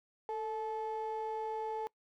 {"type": "ring-modulated tone", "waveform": "triangle", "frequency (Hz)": 654, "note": "E5", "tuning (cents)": -14, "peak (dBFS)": -29, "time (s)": [0.29, 1.87], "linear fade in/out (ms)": 0, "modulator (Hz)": 210, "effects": ["noise-tail reverb RT60 0.1 s tail -25 dB re dry", "tanh soft clip ceiling -29 dBFS"]}